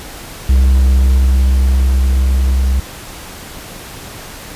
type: tone with level ramp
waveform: triangle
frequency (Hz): 65.41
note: C2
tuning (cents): 0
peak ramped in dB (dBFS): -4 to -8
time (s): 0.49-2.8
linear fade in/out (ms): 5
effects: pink hiss -31 dBFS RMS until 4.55 s + resampled to 32000 Hz